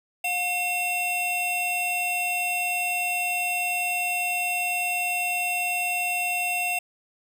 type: tone pair together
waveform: square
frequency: 717.8 / 2710 Hz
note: F5 / E7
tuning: +47 / +47 cents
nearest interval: octave + major seventh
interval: 2300 cents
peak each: -30 / -26 dBFS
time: 0.24-6.79 s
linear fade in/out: 5 ms
effects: none